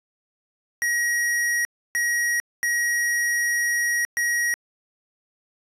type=tone bursts at uneven times; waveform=square; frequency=1900 Hz; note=A#6; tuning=33 cents sharp; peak=-21 dBFS; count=4; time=0.82-1.65 / 1.95-2.4 / 2.63-4.05 / 4.17-4.54 s; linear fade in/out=0 ms; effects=resampled to 32000 Hz